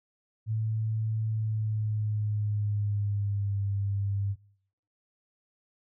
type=tone with pitch glide; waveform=sine; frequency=110 to 99.71 Hz; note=A2 to G2; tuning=0 to +30 cents; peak=-26 dBFS; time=0.46-4.36 s; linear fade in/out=50 ms; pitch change=-170 cents; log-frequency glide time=1.28-3.64 s; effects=noise-tail reverb RT60 0.7 s tail -26 dB re dry